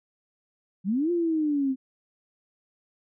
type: linear two-way sweep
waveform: sine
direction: up then down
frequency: 174.61 to 352.3 to 257.9 Hz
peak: -22 dBFS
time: 0.84-1.76 s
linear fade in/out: 50 ms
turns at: 1.11 s
effects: none